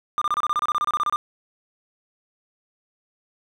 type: tone bursts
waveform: triangle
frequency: 1200 Hz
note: D6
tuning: 37 cents sharp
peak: -17 dBFS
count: 16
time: 0.18-1.16 s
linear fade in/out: 0 ms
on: 35 ms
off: 28 ms
effects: none